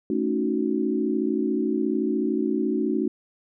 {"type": "chord", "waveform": "sine", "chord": "D# half-diminished seventh", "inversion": "second", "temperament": "equal", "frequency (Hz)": [220, 277.2, 311.1, 370], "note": ["A3", "C#4", "D#4", "F#4"], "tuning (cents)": [0, 0, 0, 0], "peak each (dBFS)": -27, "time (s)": [0.1, 3.08], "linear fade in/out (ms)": 2, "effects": []}